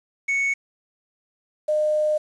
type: tone pair in turn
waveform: triangle / sine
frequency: 2217 / 609 Hz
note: C#7 / D#5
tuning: 0 / -37 cents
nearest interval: octave + minor seventh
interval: 2237 cents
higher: first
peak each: -18 / -18 dBFS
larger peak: neither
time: 0.28-0.54 / 1.68-2.18 s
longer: second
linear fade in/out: 10 ms
effects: resampled to 22050 Hz + 8-bit